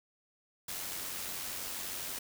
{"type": "noise with amplitude modulation", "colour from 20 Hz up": "white", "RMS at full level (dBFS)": -38, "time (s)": [0.68, 2.19], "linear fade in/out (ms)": 5, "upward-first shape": "sine", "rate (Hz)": 92.1, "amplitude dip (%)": 35, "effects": []}